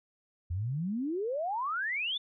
sine exponential sweep, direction up, 81.6 to 3604 Hz, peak -30 dBFS, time 0.5-2.18 s, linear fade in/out 10 ms, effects none

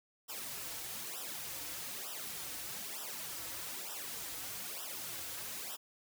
white noise with flanger, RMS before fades -43 dBFS, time 0.28-5.77 s, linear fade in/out 20 ms, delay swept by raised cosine 0.45 to 5.05 ms, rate 1.1 Hz, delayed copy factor -1, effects none

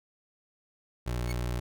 25% pulse tone, 60.4 Hz, B1, 38 cents flat, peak -26 dBFS, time 1.06-1.6 s, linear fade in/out 10 ms
sawtooth tone with exponential growth, 2206 Hz, C#7, 9 cents flat, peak -32 dBFS, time 1.23-1.32 s, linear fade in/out 5 ms, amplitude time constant 19 ms
effects none

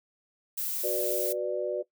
violet noise, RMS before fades -32 dBFS, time 0.57-1.33 s, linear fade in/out 10 ms
sine chord, B minor, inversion second, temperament equal with one note detuned, 370 / 493.9 / 591.8 Hz, F#4 / B4 / D5, 0 / 0 / +13 cents, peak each -32 / -33 / -31 dBFS, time 0.83-1.83 s, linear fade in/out 20 ms
effects noise-tail reverb RT60 0.1 s tail -18 dB re dry

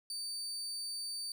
30% pulse tone, 4600 Hz, D8, 37 cents flat, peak -35 dBFS, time 0.1-1.32 s, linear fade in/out 2 ms, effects 11-bit

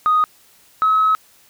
sine tone pair in turn, 1244.5 / 1283.9 Hz, D#6 / E6, 0 / -46 cents, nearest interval minor second, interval 54 cents, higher second, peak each -11 dBFS, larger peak neither, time 0.06-0.24 / 0.82-1.15 s, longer second, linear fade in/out 0 ms, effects tanh soft clip ceiling -8 dBFS + white hiss -52 dBFS RMS until 1.49 s

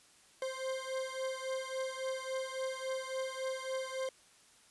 40% pulse beating tone pair, 523.3 / 526.9 Hz, C5 / C5, 0 / +12 cents, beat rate 3.6 Hz, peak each -38 / -39 dBFS, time 0.42-4.09 s, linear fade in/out 2 ms, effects white hiss -63 dBFS RMS until 4.7 s + resampled to 24000 Hz

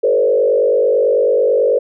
sine tone with frequency modulation, 493.9 Hz, B4, in tune, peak -10 dBFS, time 0.03-1.79 s, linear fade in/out 10 ms, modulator 49.1 Hz, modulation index 1.4, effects none

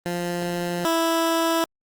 15% pulse tone pair in turn, 174.61 / 329.6 Hz, F3 / E4, 0 / 0 cents, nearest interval major seventh, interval 1100 cents, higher second, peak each -18 / -13 dBFS, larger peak second, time 0.06-0.85 / 0.85-1.64 s, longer neither, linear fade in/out 0 ms, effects Opus 24 kbps

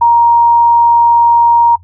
sine tone, 939 Hz, A#5, 12 cents sharp, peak -4 dBFS, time 0.01-1.76 s, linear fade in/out 10 ms, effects noise-tail reverb RT60 0.1 s tail -22 dB re dry + added 87 Hz sine -37 dBFS peak until 1.83 s

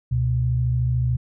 sine tone pair together, 69.1 / 122.76 Hz, C#2 / B2, -5 / -10 cents, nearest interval minor seventh, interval 995 cents, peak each -25 / -19 dBFS, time 0.11-1.17 s, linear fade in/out 10 ms, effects none

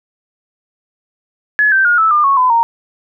sine tone with pitch steps, 1700 / 1558.9 / 1429.5 / 1310.9 / 1202.1 / 1102.3 / 1010.8 / 926.9 Hz, G#6 / G6 / F6 / E6 / D6 / C#6 / B5 / A#5, +40 / -10 / +40 / -10 / +40 / -10 / +40 / -10 cents, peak -8 dBFS, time 1.59-2.63 s, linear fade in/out 0 ms, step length 130 ms, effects none

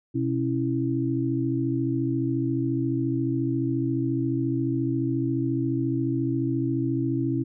sine tone cluster, 126.4 / 275.6 / 329.9 Hz, B2 / C#4 / E4, +41 / -10 / +1 cents, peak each -27 dBFS, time 0.14-7.44 s, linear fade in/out 20 ms, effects none

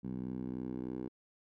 10% pulse tone with band-pass filter sweep, 63.2 Hz, B1, 41 cents sharp, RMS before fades -40 dBFS, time 0.03-1.09 s, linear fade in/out 20 ms, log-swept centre 200 to 330 Hz, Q 1.9, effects none

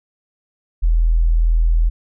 sine tone, 41.09 Hz, E1, 5 cents flat, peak -11 dBFS, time 0.82-1.9 s, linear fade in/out 20 ms, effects none

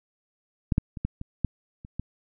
clicks, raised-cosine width 5 ms, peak -9 / -8 / -23 / -14 / -22 / -11 / -29 / -18 dBFS, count 8, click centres 0.722 / 0.781 / 0.972 / 1.05 / 1.214 / 1.447 / 1.849 / 1.996 s, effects none

